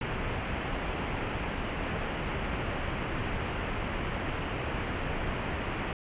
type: low-pass noise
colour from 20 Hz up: pink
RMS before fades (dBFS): -33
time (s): 0.01-5.93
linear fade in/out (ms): 2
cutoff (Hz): 3000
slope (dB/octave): 48
effects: resampled to 8000 Hz